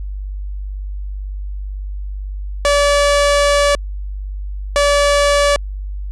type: tone bursts at uneven times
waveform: sawtooth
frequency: 575 Hz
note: D5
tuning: 37 cents flat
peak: -7 dBFS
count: 2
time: 2.65-3.75 / 4.76-5.56 s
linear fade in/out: 0 ms
effects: added 49 Hz sine -22 dBFS peak until 6.11 s + resampled to 22050 Hz